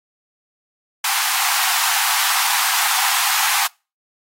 pink high-pass noise, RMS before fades -19 dBFS, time 1.04-3.67 s, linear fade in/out 5 ms, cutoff 740 Hz, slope 96 dB/octave, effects noise-tail reverb RT60 0.3 s tail -26 dB re dry + AAC 48 kbps

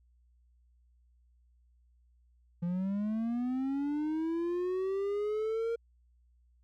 triangle linear sweep, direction up, 170 to 466.2 Hz, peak -28 dBFS, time 2.62-5.76 s, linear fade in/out 10 ms, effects added 60 Hz sine -63 dBFS peak until 6.63 s

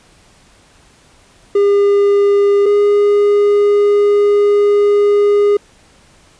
triangle tone pair in turn, 403.9 / 410.2 Hz, G#4 / G#4, -48 / -21 cents, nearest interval unison, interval 27 cents, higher second, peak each -6 dBFS, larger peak neither, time 1.55-2.66 / 2.66-5.57 s, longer second, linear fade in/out 5 ms, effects pink hiss -48 dBFS RMS until 6.39 s + resampled to 22050 Hz

